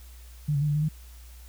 sine tone with pitch steps, 149.3 / 140.9 / 150 / 146.5 / 150.7 / 154.7 Hz, D3 / C#3 / D3 / D3 / D3 / D#3, +29 / +29 / +37 / -4 / +45 / -10 cents, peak -22 dBFS, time 0.48-0.888 s, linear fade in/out 10 ms, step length 68 ms, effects added 60 Hz sine -44 dBFS peak until 1.48 s + white hiss -55 dBFS RMS until 1.48 s

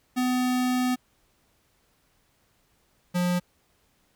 square tone pair in turn, 251.5 / 177.84 Hz, B3 / F3, +32 / +32 cents, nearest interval tritone, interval 600 cents, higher first, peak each -23 dBFS, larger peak neither, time 0.16-0.96 / 3.14-3.4 s, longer first, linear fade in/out 20 ms, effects pink hiss -67 dBFS RMS until 4.15 s

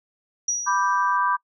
sine tone with exponential decay, 5790 Hz, F#8, 38 cents flat, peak -18 dBFS, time 0.48-1.17 s, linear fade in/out 5 ms, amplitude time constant 150 ms
sine chord, G major, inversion first, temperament equal, 987.8 / 1174.7 / 1568 Hz, B5 / D6 / G6, 0 / 0 / 0 cents, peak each -22 / -23 / -26 dBFS, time 0.66-1.37 s, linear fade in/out 20 ms
effects noise-tail reverb RT60 0.1 s tail -24 dB re dry

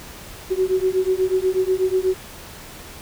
sine beating tone pair, 370 / 378.2 Hz, F#4 / F#4, 0 / +38 cents, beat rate 8.2 Hz, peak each -20 dBFS, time 0.5-2.15 s, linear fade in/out 20 ms, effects pink hiss -39 dBFS RMS until 3.01 s

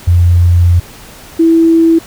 sine tone pair in turn, 87.31 / 328.8 Hz, F2 / E4, 0 / -4 cents, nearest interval octave + major seventh, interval 2296 cents, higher second, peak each -4 dBFS, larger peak neither, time 0.07-0.8 / 1.39-1.99 s, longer first, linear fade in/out 10 ms, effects pink hiss -34 dBFS RMS until 2.06 s

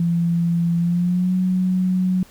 sine tone with pitch glide, 170 to 184.32 Hz, F3 to F#3, -46 to -6 cents, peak -16 dBFS, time 0-2.23 s, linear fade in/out 2 ms, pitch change +140 cents, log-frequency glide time 0.78-1.34 s, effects pink hiss -49 dBFS RMS until 2.3 s

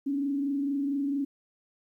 sine tone with frequency modulation, 280 Hz, C#4, 18 cents sharp, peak -26 dBFS, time 0.06-1.25 s, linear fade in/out 10 ms, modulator 24.4 Hz, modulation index 0.47, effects 11-bit

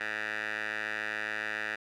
10% pulse tone with band-pass filter, 107.1 Hz, A2, 46 cents flat, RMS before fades -35 dBFS, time 0-1.76 s, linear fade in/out 10 ms, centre 1900 Hz, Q 4.3, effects none

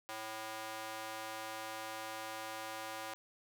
square tone with high-pass filter, 110 Hz, A2, in tune, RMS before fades -44 dBFS, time 0.09-3.14 s, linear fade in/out 0 ms, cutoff 750 Hz, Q 1.1, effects none

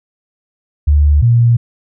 sine tone pair in turn, 73.42 / 118.22 Hz, D2 / A#2, 0 / +25 cents, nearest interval minor sixth, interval 825 cents, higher second, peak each -6 dBFS, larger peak neither, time 0.87-1.22 / 1.22-1.57 s, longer neither, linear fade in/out 10 ms, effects none

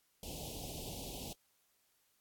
pink band-stop noise, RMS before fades -45 dBFS, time 0.23-1.33 s, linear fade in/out 2 ms, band 830 to 2700 Hz, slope 48 dB/octave, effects white hiss -75 dBFS RMS until 2.2 s + AAC 64 kbps

